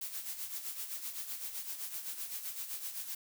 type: noise with tremolo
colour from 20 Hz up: blue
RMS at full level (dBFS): -39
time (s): 0.01-3.15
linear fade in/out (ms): 5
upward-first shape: sine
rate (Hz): 7.8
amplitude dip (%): 60
effects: none